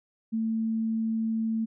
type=tone; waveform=sine; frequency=223.4 Hz; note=A3; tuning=27 cents sharp; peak=-25 dBFS; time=0.32-1.66 s; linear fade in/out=20 ms; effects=none